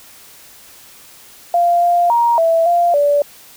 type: tone with pitch steps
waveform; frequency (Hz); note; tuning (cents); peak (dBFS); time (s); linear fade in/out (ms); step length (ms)
sine; 694 / 698 / 941 / 660 / 694 / 578; F5 / F5 / A#5 / E5 / F5 / D5; -11 / -1 / +16 / +2 / -11 / -28; -10; 1.54-3.22; 2; 280
effects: white hiss -42 dBFS RMS until 3.56 s